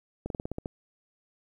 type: slowing click train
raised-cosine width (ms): 2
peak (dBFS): -20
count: 8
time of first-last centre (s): 0.26-0.658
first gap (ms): 42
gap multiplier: 1.1
effects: 10-bit